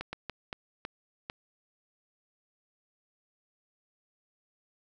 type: slowing click train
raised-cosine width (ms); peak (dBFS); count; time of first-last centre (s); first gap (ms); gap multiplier
0.3; -20; 6; 0.01-1.299; 120; 1.39
effects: none